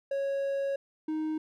triangle tone pair in turn, 552 / 311.8 Hz, C#5 / D#4, -7 / +4 cents, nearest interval minor seventh, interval 989 cents, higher first, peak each -26 / -27 dBFS, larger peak first, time 0.11-0.76 / 1.08-1.38 s, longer first, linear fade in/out 5 ms, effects none

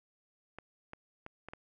clicks, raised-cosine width 0.5 ms, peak -29 dBFS, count 5, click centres 0.586 / 0.934 / 1.264 / 1.486 / 1.535 s, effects none

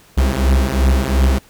45% pulse beating tone pair, 64.8 / 67.6 Hz, C2 / C#2, -16 / -43 cents, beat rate 2.8 Hz, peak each -15 dBFS, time 0.17-1.39 s, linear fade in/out 10 ms, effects pink hiss -48 dBFS RMS until 1.49 s

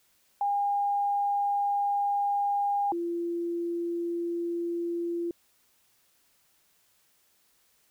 sine tone pair in turn, 810 / 342.2 Hz, G#5 / F4, -43 / -35 cents, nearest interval octave + minor third, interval 1492 cents, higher first, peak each -24 / -28 dBFS, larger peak first, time 0.41-2.92 / 2.92-5.31 s, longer first, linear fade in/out 2 ms, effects white hiss -67 dBFS RMS until 7.9 s

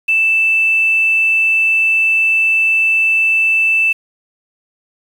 sine tone with quantisation, 2646 Hz, E7, 6 cents sharp, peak -10 dBFS, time 0.08-3.93 s, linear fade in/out 10 ms, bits 6, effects none

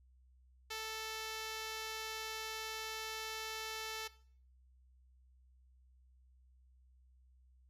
5% pulse tone with low-pass filter, 440.2 Hz, A4, 1 cent sharp, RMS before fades -43 dBFS, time 0.7-4.08 s, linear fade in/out 10 ms, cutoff 11000 Hz, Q 0.92, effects noise-tail reverb RT60 0.5 s tail -18 dB re dry + added 63 Hz sine -63 dBFS peak until 7.69 s

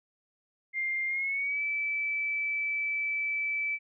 sine tone with pitch glide, 2108 to 2312 Hz, C7 to D7, +12 to -28 cents, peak -28 dBFS, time 0.73-3.79 s, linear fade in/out 50 ms, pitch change +160 cents, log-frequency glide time 1.07-1.62 s, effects none

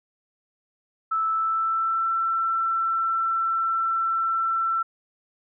sine tone with pitch glide, 1314 to 1340.8 Hz, E6 to E6, -6 to +29 cents, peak -21 dBFS, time 1.11-4.83 s, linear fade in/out 10 ms, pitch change +35 cents, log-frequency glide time 1.29-2.1 s, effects none

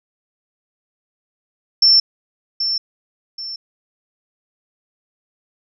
sine tone with echo, 5380 Hz, E8, 34 cents sharp, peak -8 dBFS, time 1.82-2 s, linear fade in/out 5 ms, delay 780 ms, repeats 2, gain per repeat -9 dB, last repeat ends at 3.56 s, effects none

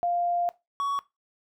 sine / triangle tone pair in turn, 698.5 / 1121.7 Hz, F5 / C#6, 0 / +20 cents, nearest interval minor sixth, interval 820 cents, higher second, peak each -23 dBFS, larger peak neither, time 0.03-0.49 / 0.8-0.99 s, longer first, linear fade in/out 0 ms, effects noise-tail reverb RT60 0.2 s tail -18 dB re dry

